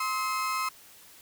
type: tone pair together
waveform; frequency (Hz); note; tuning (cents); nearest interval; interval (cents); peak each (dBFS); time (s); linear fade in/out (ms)
35% pulse; 1047.5 / 1283; C6 / E6; +2 / -47; major third; 351; -29 / -29; 0-0.69; 5
effects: white hiss -53 dBFS RMS until 1.21 s